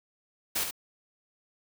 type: noise with echo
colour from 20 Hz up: white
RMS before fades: -29 dBFS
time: 0.55-0.64 s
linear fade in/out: 10 ms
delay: 71 ms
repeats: 1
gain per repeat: -6 dB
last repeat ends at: 0.711 s
effects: none